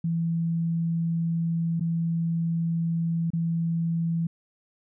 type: tone with dropouts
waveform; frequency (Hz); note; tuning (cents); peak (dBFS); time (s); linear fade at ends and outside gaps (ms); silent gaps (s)
sine; 166.4; E3; +17; -23; 0.04-4.27; 5; 1.797-1.807 / 3.304-3.333
effects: none